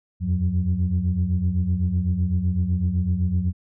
sine tone cluster, 83 / 90.9 / 181.9 Hz, E2 / F#2 / F#3, +12 / -30 / -29 cents, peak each -23 / -22 / -24 dBFS, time 0.2-3.53 s, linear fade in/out 50 ms, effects tanh soft clip ceiling -12 dBFS

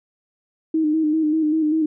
sine tone with vibrato, 311.1 Hz, D#4, in tune, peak -16 dBFS, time 0.74-1.86 s, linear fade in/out 5 ms, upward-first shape square, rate 5.1 Hz, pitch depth 41 cents each way, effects none

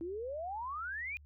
sine exponential sweep, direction up, 323.6 to 2489 Hz, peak -37 dBFS, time 0.01-1.17 s, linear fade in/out 0 ms, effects added 73 Hz sine -54 dBFS peak until 1.25 s

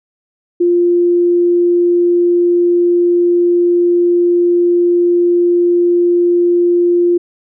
sine tone, 349.2 Hz, F4, in tune, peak -8 dBFS, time 0.6-7.18 s, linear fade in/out 10 ms, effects none

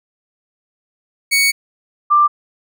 sawtooth / sine tone pair in turn, 2230 / 1183.5 Hz, C#7 / D6, +10 / +13 cents, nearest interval major seventh, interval 1097 cents, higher first, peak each -8 dBFS, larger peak neither, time 1.31-1.52 / 2.1-2.28 s, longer first, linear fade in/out 20 ms, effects none

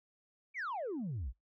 sine exponential sweep, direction down, 2400 to 49 Hz, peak -34 dBFS, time 0.54-1.33 s, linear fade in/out 50 ms, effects noise-tail reverb RT60 0.2 s tail -26 dB re dry + tanh soft clip ceiling -34 dBFS

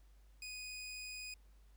20% pulse tone, 2489 Hz, D#7, in tune, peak -40 dBFS, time 0.42-1.34 s, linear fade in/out 2 ms, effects added 50 Hz sine -60 dBFS peak until 1.76 s + pink hiss -75 dBFS RMS until 1.76 s

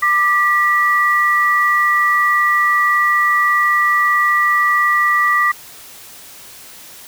sine tone pair together, 1189 / 1943.7 Hz, D6 / B6, +21 / -28 cents, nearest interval major sixth, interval 851 cents, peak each -14 dBFS, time 0.02-5.52 s, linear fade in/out 10 ms, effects white hiss -38 dBFS RMS until 7.07 s

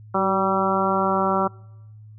harmonic tone with a mistuned harmonic, 192.8 Hz, G3, 28 cents flat, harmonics 1 / 2 / 3 / 4 / 5 / 6 / 7, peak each -26 / -26 / -26 / -26 / -26 / -26 / -26 dBFS, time 0.14-1.48 s, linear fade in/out 10 ms, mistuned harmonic 2, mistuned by -30 cents, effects noise-tail reverb RT60 1.0 s tail -26 dB re dry + added 107 Hz sine -41 dBFS peak until 2.18 s

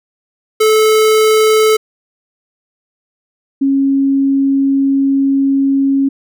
square / sine tone pair in turn, 434.5 / 273.7 Hz, A4 / C#4, -22 / -22 cents, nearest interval minor sixth, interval 800 cents, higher first, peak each -8 / -9 dBFS, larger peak first, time 0.6-1.77 / 3.61-6.09 s, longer second, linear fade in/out 10 ms, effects none

